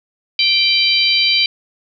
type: harmonic tone with a mistuned harmonic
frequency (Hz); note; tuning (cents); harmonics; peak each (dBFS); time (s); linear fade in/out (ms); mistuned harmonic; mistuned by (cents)
785; G5; +2; 3 / 4 / 5 / 6; -17 / -17 / -17 / -17; 0.39-1.46; 2; 4; -29
effects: none